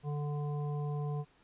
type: harmonic tone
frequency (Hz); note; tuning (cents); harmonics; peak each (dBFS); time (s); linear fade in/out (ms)
146.83; D3; 0; 1 / 3 / 5 / 7; -33 / -43 / -47 / -50; 0.03-1.25; 50
effects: pink hiss -66 dBFS RMS until 1.43 s + resampled to 8000 Hz